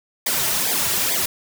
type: noise with flanger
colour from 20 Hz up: white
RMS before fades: -21 dBFS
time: 0.26-1.26 s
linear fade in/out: 5 ms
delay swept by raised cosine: 0.71 to 4.01 ms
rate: 2.3 Hz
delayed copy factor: -1
effects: none